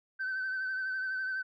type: tone with vibrato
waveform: sine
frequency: 1533 Hz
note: G6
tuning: 39 cents flat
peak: -30 dBFS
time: 0.19-1.43 s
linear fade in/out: 20 ms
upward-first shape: triangle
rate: 12 Hz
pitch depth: 37 cents each way
effects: tanh soft clip ceiling -29 dBFS